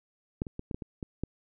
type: clicks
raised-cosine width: 3 ms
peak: -16 / -27 / -23 / -22 / -21 / -25 / -23 / -18 dBFS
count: 8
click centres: 0.419 / 0.468 / 0.594 / 0.712 / 0.745 / 0.822 / 1.028 / 1.236 s
effects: none